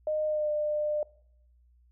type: tone with pitch glide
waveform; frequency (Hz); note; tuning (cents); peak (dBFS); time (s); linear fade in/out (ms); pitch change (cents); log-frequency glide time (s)
sine; 614 to 600.3; D#5 to D5; -23 to +38; -26; 0.07-1.03; 2; -39; 0.26-0.5
effects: noise-tail reverb RT60 0.7 s tail -22 dB re dry + added 60 Hz sine -59 dBFS peak until 1.91 s